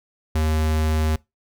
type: tone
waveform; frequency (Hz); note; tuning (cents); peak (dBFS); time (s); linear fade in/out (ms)
square; 78.1; D#2; +7; -19; 0.35-1.16; 5
effects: noise-tail reverb RT60 0.2 s tail -22 dB re dry